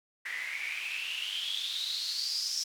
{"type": "noise with band-pass filter sweep", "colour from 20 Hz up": "white", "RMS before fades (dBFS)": -35, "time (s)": [0.25, 2.64], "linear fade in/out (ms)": 10, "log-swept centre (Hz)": [1900, 5500], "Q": 9.9, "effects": []}